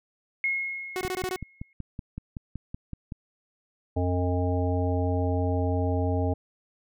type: tone with exponential decay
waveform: sine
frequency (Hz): 2163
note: C#7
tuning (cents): -43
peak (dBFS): -22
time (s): 0.44-1.73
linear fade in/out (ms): 1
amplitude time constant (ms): 280
type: tone bursts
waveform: sawtooth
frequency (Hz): 370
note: F#4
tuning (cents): 0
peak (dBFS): -24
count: 6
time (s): 0.96-1.36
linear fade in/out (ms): 0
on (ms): 50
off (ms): 20
type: click train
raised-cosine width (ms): 5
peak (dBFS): -22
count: 12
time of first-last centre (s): 1.05-3.122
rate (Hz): 5.31
type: harmonic tone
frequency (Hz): 89.7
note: F2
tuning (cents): +47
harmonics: 1 / 3 / 5 / 7 / 9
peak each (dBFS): -25 / -30 / -32 / -33 / -35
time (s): 3.96-6.34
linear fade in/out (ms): 10
effects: none